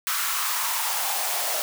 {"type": "noise with high-pass filter sweep", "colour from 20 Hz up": "white", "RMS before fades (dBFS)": -26, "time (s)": [0.07, 1.62], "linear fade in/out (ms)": 0, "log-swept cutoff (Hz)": [1300, 620], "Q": 3.4, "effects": []}